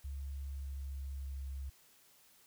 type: tone with pitch glide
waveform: sine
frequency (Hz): 69.3 to 67.8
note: C#2 to C#2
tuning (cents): 0 to -38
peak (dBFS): -39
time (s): 0.04-1.7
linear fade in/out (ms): 10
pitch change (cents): -38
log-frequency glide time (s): 0.16-1.57
effects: white hiss -65 dBFS RMS until 2.46 s